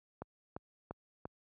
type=click train; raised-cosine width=1 ms; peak=-27 dBFS; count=4; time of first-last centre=0.22-1.254 s; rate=2.9 Hz; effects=high-pass 60 Hz 12 dB/octave